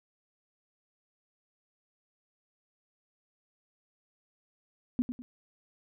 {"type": "tone with echo", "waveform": "sine", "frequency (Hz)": 246.9, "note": "B3", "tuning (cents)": 0, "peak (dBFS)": -23, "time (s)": [4.99, 5.02], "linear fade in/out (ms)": 0, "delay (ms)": 100, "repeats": 2, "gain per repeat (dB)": -9, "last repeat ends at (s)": 5.22, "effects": []}